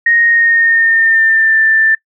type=tone with pitch glide; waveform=sine; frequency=1864.7 to 1775.4 Hz; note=A#6 to A6; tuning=0 to +15 cents; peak=-7 dBFS; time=0.06-1.95 s; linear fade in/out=5 ms; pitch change=-85 cents; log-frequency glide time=0.28-1.59 s; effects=noise-tail reverb RT60 0.1 s tail -24 dB re dry